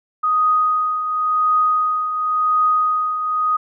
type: tone with tremolo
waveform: sine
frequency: 1247 Hz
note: D#6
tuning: 3 cents sharp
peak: -12 dBFS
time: 0.23-3.57 s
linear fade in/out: 10 ms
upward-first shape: triangle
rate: 0.93 Hz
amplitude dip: 60%
effects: none